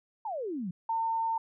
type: exponential sweep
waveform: sine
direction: down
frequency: 932.3 to 165.4 Hz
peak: -32 dBFS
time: 0.25-0.71 s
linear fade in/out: 5 ms
type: tone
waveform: sine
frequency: 905 Hz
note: A5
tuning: 48 cents sharp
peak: -27 dBFS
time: 0.89-1.38 s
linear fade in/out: 5 ms
effects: none